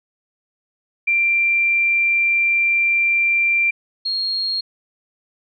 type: tone pair in turn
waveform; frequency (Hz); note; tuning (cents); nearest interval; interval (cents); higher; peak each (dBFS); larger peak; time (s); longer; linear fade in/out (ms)
sine; 2365 / 4262; D7 / C8; +12 / +31; minor seventh; 1019; second; -14 / -19; first; 1.07-3.71 / 4.05-4.61; first; 10
effects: none